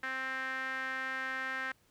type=tone with band-pass filter; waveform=sawtooth; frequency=262.6 Hz; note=C4; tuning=6 cents sharp; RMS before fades=-37 dBFS; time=0.03-1.72 s; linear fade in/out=5 ms; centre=1700 Hz; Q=5.1; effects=pink hiss -69 dBFS RMS until 1.9 s